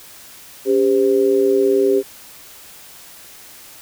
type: tone with amplitude modulation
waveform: sine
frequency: 398.3 Hz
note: G4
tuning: 28 cents sharp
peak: -8 dBFS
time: 0.65-2.03 s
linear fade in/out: 50 ms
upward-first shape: sine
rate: 118 Hz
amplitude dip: 85%
effects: white hiss -41 dBFS RMS until 3.81 s